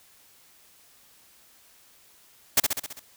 white noise with echo, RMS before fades -18 dBFS, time 2.57-2.6 s, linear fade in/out 5 ms, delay 66 ms, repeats 6, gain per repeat -4 dB, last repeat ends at 2.996 s, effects white hiss -57 dBFS RMS until 3.16 s

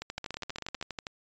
two click trains, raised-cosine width 0.2 ms, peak -19 / -19 dBFS, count 11 / 14, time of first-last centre 0.18-0.813 / 0.02-1.068 s, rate 15.8 / 12.4 Hz, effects resampled to 16000 Hz

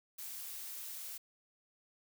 blue noise, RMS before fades -45 dBFS, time 0.18-1.18 s, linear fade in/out 10 ms, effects none

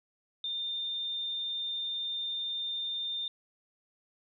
sine tone, 3611 Hz, A7, 44 cents sharp, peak -32 dBFS, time 0.44-3.28 s, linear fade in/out 2 ms, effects none

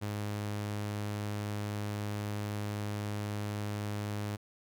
sawtooth tone, 103.83 Hz, G#2, in tune, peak -30 dBFS, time 0.01-4.37 s, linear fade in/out 20 ms, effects none

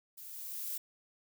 violet noise with level ramp, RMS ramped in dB -49 to -37 dBFS, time 0.17-0.78 s, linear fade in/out 10 ms, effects none

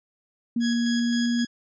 sine tone with pitch glide, 235 to 237.2 Hz, A#3 to A#3, +14 to +30 cents, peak -21 dBFS, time 0.56-1.45 s, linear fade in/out 5 ms, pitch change +16 cents, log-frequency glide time 0.71-1.27 s
15% pulse tone with tremolo, 1666 Hz, G#6, 5 cents sharp, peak -22 dBFS, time 0.6-1.47 s, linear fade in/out 50 ms, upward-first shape square, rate 3.8 Hz, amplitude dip 35%
effects resampled to 16000 Hz

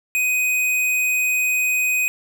square tone, 2500 Hz, D#7, 8 cents sharp, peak -18 dBFS, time 0.15-2.08 s, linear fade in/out 0 ms, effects none

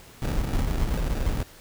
brown noise with sample-and-hold, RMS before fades -25 dBFS, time 0.22-1.43 s, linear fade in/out 5 ms, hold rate 1050 Hz, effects pink hiss -49 dBFS RMS until 1.6 s

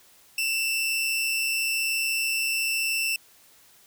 sawtooth tone pair together, 2666 / 2807 Hz, E7 / F7, +19 / +8 cents, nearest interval minor second, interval 89 cents, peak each -21 / -31 dBFS, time 0.38-3.16 s, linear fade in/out 2 ms, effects white hiss -56 dBFS RMS until 3.86 s

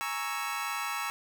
25% pulse chord, A# half-diminished seventh, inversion third, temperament equal, 830.6 / 932.3 / 1108.7 / 1318.5 Hz, G#5 / A#5 / C#6 / E6, 0 / 0 / 0 / 0 cents, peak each -36 / -35 / -33 / -32 dBFS, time 0.01-1.1 s, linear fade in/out 0 ms, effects none

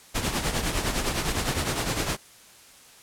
pink noise with tremolo, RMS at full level -24 dBFS, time 0.14-2.17 s, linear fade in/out 20 ms, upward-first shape triangle, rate 9.8 Hz, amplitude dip 65%, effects white hiss -51 dBFS RMS until 3.02 s + low-pass 11000 Hz 12 dB/octave

